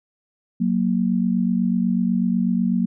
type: tone pair together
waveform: sine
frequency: 185.01 / 233.1 Hz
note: F#3 / A#3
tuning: 0 / 0 cents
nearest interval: major third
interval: 400 cents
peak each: -20 dBFS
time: 0.6-2.86 s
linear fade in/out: 10 ms
effects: none